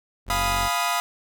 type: tone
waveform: 30% pulse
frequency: 46.25 Hz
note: F#1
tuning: in tune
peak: -25 dBFS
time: 0.26-0.7 s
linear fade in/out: 50 ms
type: chord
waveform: sawtooth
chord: F half-diminished seventh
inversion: none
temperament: equal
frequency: 698.5 / 830.6 / 987.8 / 1244.5 Hz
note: F5 / Ab5 / Cb6 / Eb6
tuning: 0 / 0 / 0 / 0 cents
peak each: -23 / -29 / -23 / -23 dBFS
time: 0.3-1 s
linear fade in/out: 0 ms
effects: none